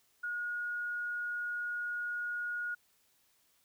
sine tone, 1442 Hz, F#6, 45 cents flat, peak -34 dBFS, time 0.23-2.75 s, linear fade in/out 10 ms, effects white hiss -71 dBFS RMS until 3.64 s

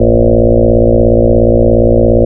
sine tone with frequency modulation, 293.7 Hz, D4, in tune, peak -4 dBFS, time 0-2.25 s, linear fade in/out 5 ms, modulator 57.1 Hz, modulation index 5.3, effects none

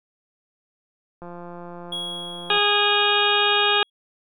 click train, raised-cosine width 1 ms, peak -25 dBFS, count 237, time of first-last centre 1.22-2.576 s, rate 174 Hz
triangle tone with exponential decay, 3322 Hz, G#7, in tune, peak -24 dBFS, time 1.92-3.9 s, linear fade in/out 5 ms, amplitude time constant 430 ms
harmonic tone, 411.8 Hz, G#4, 15 cents flat, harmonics 1 / 2 / 3 / 4 / 6 / 7 / 8 / 9, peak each -25 / -25 / -25 / -25 / -25 / -25 / -25 / -25 dBFS, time 2.5-3.83 s, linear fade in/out 2 ms
effects none

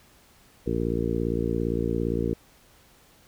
harmonic tone, 57.5 Hz, A#1, 23 cents flat, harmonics 1 / 2 / 3 / 4 / 5 / 6 / 7 / 8, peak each -32 / -32 / -32 / -32 / -32 / -32 / -32 / -32 dBFS, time 0.66-2.34 s, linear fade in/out 10 ms, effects pink hiss -57 dBFS RMS until 3.27 s

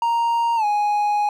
triangle tone with pitch glide, 932.3 to 830.6 Hz, A#5 to G#5, 0 to 0 cents, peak -15 dBFS, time 0.02-1.29 s, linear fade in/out 2 ms, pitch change -200 cents, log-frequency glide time 0.56-0.65 s, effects none

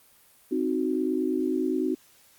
sine chord, C diminished, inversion none, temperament equal, 261.6 / 311.1 / 370 Hz, C4 / Eb4 / Gb4, 0 / 0 / 0 cents, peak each -28 dBFS, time 0.51-1.95 s, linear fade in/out 10 ms, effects white hiss -58 dBFS RMS until 2.38 s + Opus 32 kbps

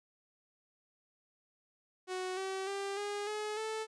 sawtooth tone with pitch steps, 370 / 382.8 / 396.1 / 409.8 / 424 / 438.7 Hz, F#4 / G4 / G4 / G#4 / G#4 / A4, 0 / -41 / +18 / -23 / +36 / -5 cents, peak -32 dBFS, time 2.07-3.87 s, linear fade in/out 50 ms, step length 300 ms, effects resampled to 22050 Hz

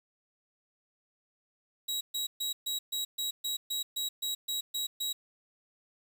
sawtooth tone bursts, 3852 Hz, B7, 44 cents flat, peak -28 dBFS, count 13, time 1.88-5.13 s, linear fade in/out 10 ms, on 130 ms, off 130 ms, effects 9-bit

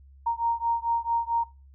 sine beating tone pair, 928 / 932.5 Hz, A#5 / A#5, -8 / 0 cents, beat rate 4.5 Hz, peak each -27 / -27 dBFS, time 0.26-1.44 s, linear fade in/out 10 ms, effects noise-tail reverb RT60 0.3 s tail -21 dB re dry + added 68 Hz sine -49 dBFS peak until 1.74 s

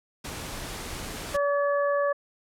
pink noise, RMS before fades -36 dBFS, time 0.24-1.37 s, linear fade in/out 10 ms
harmonic tone, 571 Hz, D5, 49 cents flat, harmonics 1 / 2 / 3, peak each -23 / -29 / -33 dBFS, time 1.34-2.13 s, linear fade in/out 10 ms
effects low-pass 12000 Hz 12 dB/octave

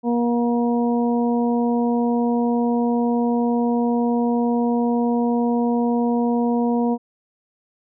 harmonic tone, 237.9 Hz, A#3, 35 cents sharp, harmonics 1 / 2 / 3 / 4, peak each -18 / -24 / -28 / -30 dBFS, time 0.03-6.98 s, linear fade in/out 50 ms, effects none

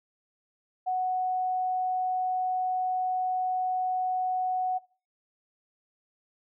sine tone, 740 Hz, F#5, in tune, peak -25 dBFS, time 0.86-4.79 s, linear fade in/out 20 ms, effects noise-tail reverb RT60 0.4 s tail -21 dB re dry

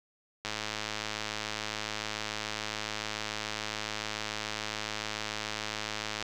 click train, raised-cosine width 0.2 ms, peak -16 dBFS, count 619, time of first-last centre 0.45-6.226 s, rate 107 Hz, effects none

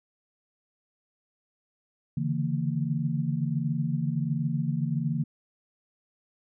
sine tone cluster, 141.7 / 149.6 / 163.1 / 228.8 Hz, C#3 / D3 / E3 / A#3, +38 / +32 / -18 / -32 cents, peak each -29 / -37 / -29 / -32 dBFS, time 2.17-5.24 s, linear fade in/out 5 ms, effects none

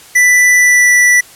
square tone with pitch glide, 1981 to 1966.2 Hz, B6 to B6, +5 to -8 cents, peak -6 dBFS, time 0.15-1.21 s, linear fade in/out 10 ms, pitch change -13 cents, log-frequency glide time 0.55-0.91 s, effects white hiss -38 dBFS RMS until 1.35 s + low-pass 12000 Hz 12 dB/octave

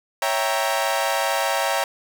sawtooth chord, C# diminished seventh, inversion none, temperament equal, 554.4 / 659.3 / 784 / 932.3 Hz, C#5 / E5 / G5 / Bb5, 0 / 0 / 0 / 0 cents, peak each -22 dBFS, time 0.22-1.84 s, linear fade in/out 2 ms, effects none

